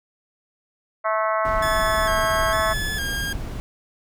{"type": "harmonic tone", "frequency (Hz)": 217.8, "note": "A3", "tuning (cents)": -17, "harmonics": [3, 4, 5, 6, 7, 8, 9, 10], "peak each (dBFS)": [-23, -31, -24, -27, -32, -40, -33, -41], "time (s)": [1.04, 2.74], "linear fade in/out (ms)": 20}
{"type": "noise", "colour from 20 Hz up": "brown", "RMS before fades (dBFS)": -29, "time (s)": [1.45, 3.6], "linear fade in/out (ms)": 0}
{"type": "tone with vibrato", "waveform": "sawtooth", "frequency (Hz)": 1668, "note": "G#6", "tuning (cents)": 7, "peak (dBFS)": -22, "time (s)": [1.62, 3.33], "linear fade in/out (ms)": 5, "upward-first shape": "square", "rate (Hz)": 1.1, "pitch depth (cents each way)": 53}
{"effects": []}